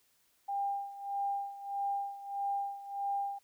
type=tone with tremolo; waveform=sine; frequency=799 Hz; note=G5; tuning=33 cents sharp; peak=-30 dBFS; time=0.48-3.39 s; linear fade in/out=10 ms; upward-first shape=sine; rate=1.6 Hz; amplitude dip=80%; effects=white hiss -71 dBFS RMS until 3.43 s